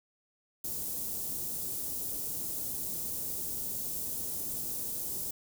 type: band-stop noise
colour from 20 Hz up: white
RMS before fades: -36 dBFS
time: 0.64-5.31 s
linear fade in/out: 5 ms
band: 410 to 8700 Hz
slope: 12 dB/octave
effects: none